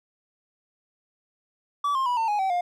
triangle tone with pitch steps, 1150 / 1060.7 / 978.3 / 902.3 / 832.2 / 767.5 / 707.9 Hz, D6 / C6 / B5 / A5 / G#5 / G5 / F5, -37 / +23 / -17 / +43 / +3 / -37 / +23 cents, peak -20 dBFS, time 1.84-2.61 s, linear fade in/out 5 ms, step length 110 ms, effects none

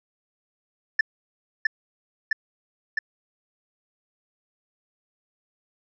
triangle tone with echo, 1760 Hz, A6, in tune, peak -13 dBFS, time 0.99-1.01 s, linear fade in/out 5 ms, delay 660 ms, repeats 3, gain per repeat -2 dB, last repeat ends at 2.99 s, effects resampled to 16000 Hz

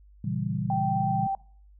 sine chord, A# diminished seventh, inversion none, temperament equal, 116.54 / 138.59 / 164.81 / 196 Hz, A#2 / C#3 / E3 / G3, 0 / 0 / 0 / 0 cents, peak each -32 dBFS, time 0.24-1.27 s, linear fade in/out 5 ms
sine tone with vibrato, 780 Hz, G5, 9 cents flat, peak -25 dBFS, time 0.7-1.35 s, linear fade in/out 2 ms, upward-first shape triangle, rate 16 Hz, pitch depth 10 cents each way
effects noise-tail reverb RT60 0.5 s tail -23 dB re dry + added 50 Hz sine -51 dBFS peak until 1.79 s

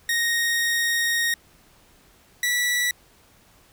sawtooth tone pair in turn, 1864.7 / 1952.9 Hz, A#6 / B6, 0 / -20 cents, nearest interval minor second, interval 80 cents, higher second, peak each -17 dBFS, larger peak neither, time 0.09-1.34 / 2.43-2.91 s, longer first, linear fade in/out 2 ms, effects pink hiss -56 dBFS RMS until 3.72 s

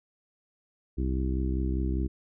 harmonic tone, 65 Hz, C2, 11 cents flat, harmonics 1 / 2 / 3 / 4 / 5 / 6, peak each -27 / -36 / -36 / -37 / -35 / -41 dBFS, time 0.97-2.08 s, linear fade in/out 20 ms, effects none

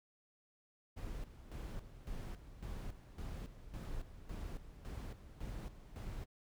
brown noise with tremolo, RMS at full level -44 dBFS, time 0.96-6.26 s, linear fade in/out 20 ms, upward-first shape square, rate 1.8 Hz, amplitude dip 70%, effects none

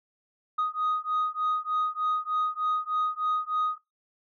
sine beating tone pair, 1245 / 1248.3 Hz, D#6 / D#6, +1 / +5 cents, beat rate 3.3 Hz, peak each -27 dBFS, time 0.58-3.78 s, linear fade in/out 10 ms, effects noise-tail reverb RT60 0.2 s tail -21 dB re dry + tanh soft clip ceiling -21 dBFS

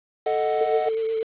triangle chord, D# diminished, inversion second, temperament equal, 440 / 622.3 / 740 Hz, A4 / D#5 / F#5, 0 / 0 / 0 cents, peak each -22 / -24 / -23 dBFS, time 0.26-0.89 s, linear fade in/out 5 ms
sine tone with vibrato, 446.3 Hz, A4, 25 cents sharp, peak -22 dBFS, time 0.61-1.23 s, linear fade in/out 2 ms, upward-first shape triangle, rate 8.4 Hz, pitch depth 26 cents each way
effects resampled to 8000 Hz + 7-bit

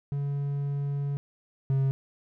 triangle tone pair in turn, 141.6 / 135.08 Hz, C#3 / C#3, +37 / -44 cents, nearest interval minor second, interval 81 cents, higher first, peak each -25 / -20 dBFS, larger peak second, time 0.12-1.17 / 1.7-1.91 s, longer first, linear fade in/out 0 ms, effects none

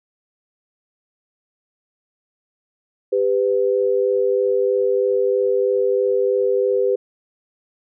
sine tone pair together, 396.9 / 500 Hz, G4 / B4, +22 / +21 cents, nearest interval major third, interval 399 cents, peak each -18 dBFS, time 3.12-6.96 s, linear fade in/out 10 ms, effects none

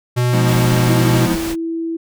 square tone with pitch glide, 123 to 123.78 Hz, B2 to B2, -7 to +4 cents, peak -14 dBFS, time 0.16-1.27 s, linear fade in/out 20 ms, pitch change +11 cents, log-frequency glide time 0.52-1.04 s
square chord, F half-diminished seventh, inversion none, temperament equal with one note detuned, 174.61 / 207.7 / 246.9 / 316.9 Hz, F3 / Ab3 / Cb4 / Eb4, 0 / 0 / 0 / +32 cents, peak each -21 / -24 / -25 / -25 dBFS, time 0.32-1.36 s, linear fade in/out 20 ms
pink noise, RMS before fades -26 dBFS, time 0.44-1.56 s, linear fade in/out 50 ms
sine tone, 329.6 Hz, E4, in tune, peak -19 dBFS, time 0.88-1.97 s, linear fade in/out 10 ms
effects none

